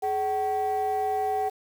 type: tone pair together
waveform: sine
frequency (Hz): 422.7 / 761.7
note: G#4 / G5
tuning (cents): +31 / -50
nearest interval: minor seventh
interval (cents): 1019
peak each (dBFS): -27 / -23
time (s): 0.02-1.5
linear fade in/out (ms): 20
effects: tanh soft clip ceiling -21 dBFS + 8-bit